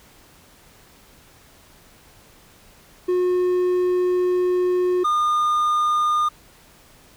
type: tone pair in turn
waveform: triangle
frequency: 361.5 / 1215.9 Hz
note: F#4 / D#6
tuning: -40 / -40 cents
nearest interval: octave + major sixth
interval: 2100 cents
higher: second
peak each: -15 dBFS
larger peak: neither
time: 3.08-5.04 / 5.04-6.29 s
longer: first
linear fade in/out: 10 ms
effects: pink hiss -51 dBFS RMS until 7.16 s